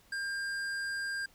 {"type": "tone with hard clipping", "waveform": "sine", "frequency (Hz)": 1600, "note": "G6", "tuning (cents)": 35, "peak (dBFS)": -35, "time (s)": [0.12, 1.26], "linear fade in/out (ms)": 5, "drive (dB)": 11, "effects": ["pink hiss -63 dBFS RMS until 1.34 s"]}